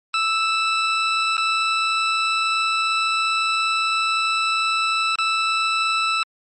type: tone with dropouts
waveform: 20% pulse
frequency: 1318.5 Hz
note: E6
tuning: in tune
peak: -13 dBFS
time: 0.14-6.23 s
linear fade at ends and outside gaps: 1 ms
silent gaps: 1.369-1.379 / 5.156-5.186 s
effects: MP3 32 kbps